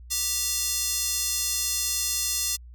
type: tone with high-pass filter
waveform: square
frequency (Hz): 392.2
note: G4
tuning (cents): +1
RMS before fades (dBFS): -27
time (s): 0.1-2.57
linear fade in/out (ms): 20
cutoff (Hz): 5800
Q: 1.3
effects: added 60 Hz sine -42 dBFS peak until 2.74 s